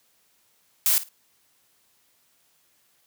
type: noise with echo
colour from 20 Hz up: blue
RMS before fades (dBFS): -20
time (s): 0.86-0.98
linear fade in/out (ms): 0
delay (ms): 54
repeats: 2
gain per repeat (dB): -15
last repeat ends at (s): 1.088
effects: white hiss -65 dBFS RMS until 3.06 s + high-pass 60 Hz 12 dB/octave